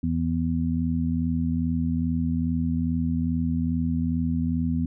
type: harmonic tone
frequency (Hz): 82.41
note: E2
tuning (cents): 0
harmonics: 1 / 2 / 3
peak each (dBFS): -28 / -27 / -25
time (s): 0.03-4.86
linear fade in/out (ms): 5
effects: none